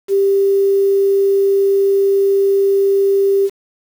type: tone with quantisation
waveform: sine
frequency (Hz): 394.2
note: G4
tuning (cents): +10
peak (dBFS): -10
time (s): 0.08-3.5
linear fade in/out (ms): 50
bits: 6
effects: none